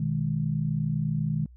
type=chord; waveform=sine; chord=G# minor; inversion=first; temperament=equal; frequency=123.47 / 155.56 / 207.7 Hz; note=B2 / D#3 / G#3; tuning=0 / 0 / 0 cents; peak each=-31 / -26 / -32 dBFS; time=0-1.46 s; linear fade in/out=5 ms; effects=added 61 Hz sine -47 dBFS peak until 1.56 s